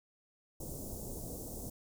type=band-stop noise; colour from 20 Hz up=pink; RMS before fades=-43 dBFS; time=0.6-1.7 s; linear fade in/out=5 ms; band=640 to 6800 Hz; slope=24 dB/octave; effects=none